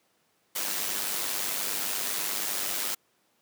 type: noise with amplitude modulation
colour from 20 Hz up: white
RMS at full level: -28 dBFS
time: 0.55-2.95 s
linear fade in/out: 10 ms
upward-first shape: sine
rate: 100 Hz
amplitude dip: 60%
effects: pink hiss -69 dBFS RMS until 3.41 s + high-pass 200 Hz 12 dB/octave